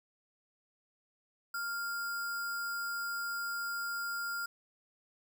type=tone with sample-and-hold; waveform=sine; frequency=1396.9 Hz; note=F6; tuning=in tune; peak=-34 dBFS; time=1.54-4.46 s; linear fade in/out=5 ms; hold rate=6300 Hz; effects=none